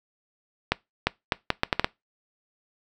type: accelerating click train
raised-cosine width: 0.3 ms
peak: -4 dBFS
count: 8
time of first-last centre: 0.72-1.845 s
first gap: 350 ms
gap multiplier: 0.72
effects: noise-tail reverb RT60 0.2 s tail -22 dB re dry